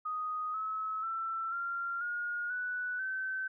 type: tone with pitch steps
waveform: sine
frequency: 1247 / 1291 / 1336.5 / 1383.6 / 1432.4 / 1482.9 / 1535.2 Hz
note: D#6 / E6 / E6 / F6 / F6 / F#6 / G6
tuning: +3 / -37 / +23 / -17 / +43 / +3 / -37 cents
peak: -33 dBFS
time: 0.05-3.48 s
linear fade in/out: 10 ms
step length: 490 ms
effects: none